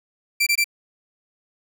sawtooth tone bursts, 2349 Hz, D7, in tune, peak -13 dBFS, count 3, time 0.4-0.643 s, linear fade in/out 10 ms, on 67 ms, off 21 ms, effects none

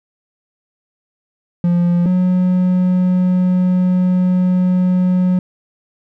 triangle tone pair in turn, 174.2 / 182.27 Hz, F3 / F#3, -4 / -26 cents, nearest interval minor second, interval 78 cents, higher second, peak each -9 dBFS, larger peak neither, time 1.64-2.06 / 2.06-5.39 s, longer second, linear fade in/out 2 ms, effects none

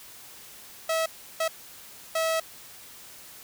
sawtooth tone bursts at uneven times, 648 Hz, E5, 30 cents flat, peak -20 dBFS, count 3, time 0.89-1.06 / 1.4-1.48 / 2.15-2.4 s, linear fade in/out 5 ms, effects white hiss -47 dBFS RMS until 3.43 s

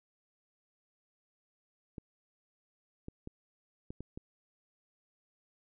clicks, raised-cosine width 3 ms, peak -29 dBFS, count 6, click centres 1.982 / 3.084 / 3.274 / 3.905 / 4.006 / 4.175 s, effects none

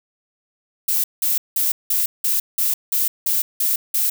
violet noise bursts, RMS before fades -19 dBFS, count 10, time 0.88-4.1 s, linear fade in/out 5 ms, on 160 ms, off 180 ms, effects none

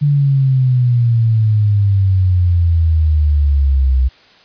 sine exponential sweep, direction down, 146.83 to 63.1 Hz, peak -9 dBFS, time 0.01-4.09 s, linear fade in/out 20 ms, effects white hiss -46 dBFS RMS until 4.44 s + resampled to 11025 Hz

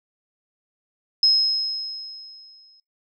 sine tone with exponential decay, 5140 Hz, E8, 45 cents flat, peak -12 dBFS, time 1.23-2.8 s, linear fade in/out 2 ms, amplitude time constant 340 ms, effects noise-tail reverb RT60 0.2 s tail -26 dB re dry

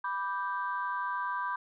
sine chord, G major, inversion first, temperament equal, 987.8 / 1174.7 / 1568 Hz, B5 / D6 / G6, 0 / 0 / 0 cents, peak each -33 / -36 / -36 dBFS, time 0.04-1.56 s, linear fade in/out 5 ms, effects tanh soft clip ceiling -21 dBFS

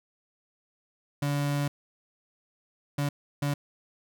35% pulse tone bursts at uneven times, 143.7 Hz, D3, 37 cents flat, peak -24 dBFS, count 3, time 1.22-1.68 / 2.98-3.09 / 3.42-3.54 s, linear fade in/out 5 ms, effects none

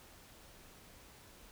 silence, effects pink hiss -58 dBFS RMS until 1.51 s

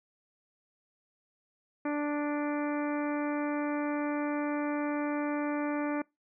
harmonic tone, 293.7 Hz, D4, in tune, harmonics 1 / 2 / 3 / 4 / 5 / 6 / 7 / 8, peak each -30 / -36 / -40 / -42 / -44 / -46 / -47 / -48 dBFS, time 1.85-6.02 s, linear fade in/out 5 ms, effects noise-tail reverb RT60 0.2 s tail -24 dB re dry

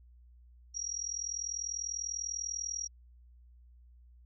sine tone with amplitude modulation, 5680 Hz, F8, 28 cents sharp, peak -31 dBFS, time 0.74-2.88 s, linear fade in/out 20 ms, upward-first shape sine, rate 40.1 Hz, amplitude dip 85%, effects added 60 Hz sine -55 dBFS peak until 4.25 s

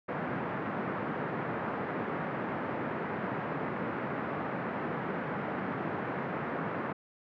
pink band-pass noise, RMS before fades -35 dBFS, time 0.08-6.93 s, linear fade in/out 10 ms, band 140 to 1800 Hz, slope 24 dB/octave, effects none

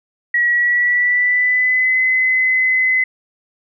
sine tone with pitch glide, 1919 to 2033 Hz, A#6 to B6, +50 to +50 cents, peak -12 dBFS, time 0.34-3.04 s, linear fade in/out 5 ms, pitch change +100 cents, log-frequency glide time 0.49-1.99 s, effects none

